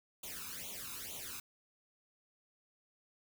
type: noise with flanger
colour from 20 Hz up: white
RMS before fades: -45 dBFS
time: 0.23-1.4 s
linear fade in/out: 5 ms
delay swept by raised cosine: 0.29 to 0.8 ms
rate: 2.2 Hz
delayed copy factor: +0.9
effects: none